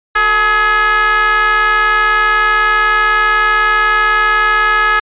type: ring-modulated tone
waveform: square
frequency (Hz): 206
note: G#3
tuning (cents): -14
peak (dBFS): -7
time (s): 0.15-5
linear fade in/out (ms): 10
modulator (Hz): 1480
effects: resampled to 8000 Hz